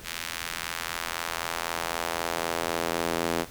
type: tone with high-pass filter sweep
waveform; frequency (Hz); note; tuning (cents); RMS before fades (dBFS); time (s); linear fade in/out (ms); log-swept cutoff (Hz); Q
sawtooth; 83.9; E2; +31; -31; 0.03-3.46; 50; 2100 to 320; 0.91
effects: pink hiss -46 dBFS RMS until 3.5 s